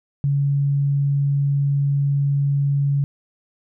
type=tone; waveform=sine; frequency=140.9 Hz; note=C#3; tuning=29 cents sharp; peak=-16 dBFS; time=0.24-3.04 s; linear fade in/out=0 ms; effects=none